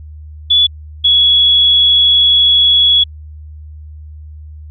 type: tone pair in turn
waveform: sine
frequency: 3430 / 3367 Hz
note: A7 / G#7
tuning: -45 / +23 cents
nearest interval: unison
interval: 32 cents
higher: first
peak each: -6 dBFS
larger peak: neither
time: 0.5-0.67 / 1.04-3.04 s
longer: second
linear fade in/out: 10 ms
effects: added 76 Hz sine -29 dBFS peak until 4.7 s